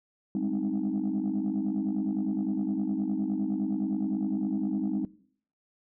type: chord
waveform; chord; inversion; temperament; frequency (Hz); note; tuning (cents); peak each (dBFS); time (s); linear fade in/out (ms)
sine; Ab major seventh; third; equal with one note detuned; 197.93 / 207.7 / 261.6 / 311.1; G3 / Ab3 / C4 / Eb4; +17 / 0 / 0 / 0; -31; 0.35-5.05; 2
effects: noise-tail reverb RT60 0.6 s tail -21 dB re dry + tanh soft clip ceiling -21 dBFS